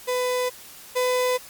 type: tone pair in turn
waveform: 35% pulse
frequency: 500 / 502 Hz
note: B4 / B4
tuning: +21 / +28 cents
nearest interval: unison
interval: 7 cents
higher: second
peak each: -20 / -18 dBFS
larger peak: second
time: 0.07-0.5 / 0.95-1.38 s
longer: neither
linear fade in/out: 20 ms
effects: white hiss -44 dBFS RMS until 1.49 s + MP3 96 kbps